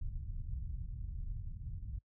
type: low-pass noise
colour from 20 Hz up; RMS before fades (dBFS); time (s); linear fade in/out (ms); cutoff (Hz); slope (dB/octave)
pink; -41; 0.01-1.99; 10; 120; 24
effects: noise-tail reverb RT60 0.1 s tail -25 dB re dry